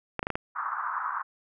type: clicks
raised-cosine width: 0.5 ms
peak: -14 dBFS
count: 5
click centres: 0.193 / 0.229 / 0.269 / 0.303 / 0.355 s
type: band-pass noise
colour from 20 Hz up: pink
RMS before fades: -32 dBFS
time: 0.55-1.23 s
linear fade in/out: 20 ms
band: 1000 to 1400 Hz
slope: 48 dB/octave
effects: none